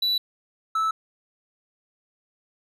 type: tone pair in turn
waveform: triangle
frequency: 3951 / 1310.1 Hz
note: B7 / E6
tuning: 0 / -11 cents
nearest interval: octave + perfect fifth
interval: 1911 cents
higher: first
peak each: -19 dBFS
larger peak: neither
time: 0.02-0.18 / 0.75-0.91 s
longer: neither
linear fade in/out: 5 ms
effects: resampled to 32000 Hz